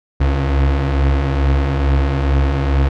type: beating tone pair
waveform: 35% pulse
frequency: 67 / 69.3 Hz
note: C2 / C#2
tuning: +42 / 0 cents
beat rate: 2.3 Hz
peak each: -19 / -12 dBFS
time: 0.2-2.89 s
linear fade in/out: 10 ms
effects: low-pass 3000 Hz 12 dB/octave